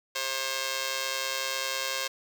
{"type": "tone with amplitude modulation", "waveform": "5% pulse", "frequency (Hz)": 534, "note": "C5", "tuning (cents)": 35, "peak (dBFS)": -14, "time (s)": [0.15, 2.08], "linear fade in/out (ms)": 10, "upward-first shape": "sine", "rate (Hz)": 130, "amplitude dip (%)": 75, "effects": []}